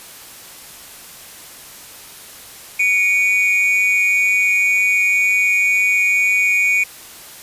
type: tone pair together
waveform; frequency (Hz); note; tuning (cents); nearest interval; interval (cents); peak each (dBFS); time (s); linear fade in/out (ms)
triangle; 2251 / 2447; C#7 / D#7; +26 / -29; minor second; 145; -14; 2.79-6.84; 10
effects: white hiss -38 dBFS RMS until 7.42 s + resampled to 32000 Hz